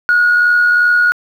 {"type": "tone with amplitude modulation", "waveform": "sine", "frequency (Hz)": 1447, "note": "F#6", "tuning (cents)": -39, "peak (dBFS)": -5, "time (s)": [0.09, 1.12], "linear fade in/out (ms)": 0, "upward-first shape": "sine", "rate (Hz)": 82.7, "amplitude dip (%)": 40, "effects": ["tanh soft clip ceiling -4 dBFS", "7-bit"]}